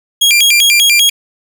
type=tone with vibrato; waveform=sawtooth; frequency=2798 Hz; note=F7; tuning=3 cents sharp; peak=-3 dBFS; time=0.21-1.1 s; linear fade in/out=10 ms; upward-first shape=square; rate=5.1 Hz; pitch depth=280 cents each way; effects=none